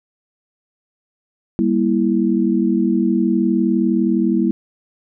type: chord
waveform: sine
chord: E diminished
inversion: first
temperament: just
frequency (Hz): 197.78 / 237.3 / 329.6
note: G3 / Bb3 / E4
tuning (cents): +16 / +31 / 0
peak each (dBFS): -18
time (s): 1.59-4.51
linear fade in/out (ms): 0
effects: none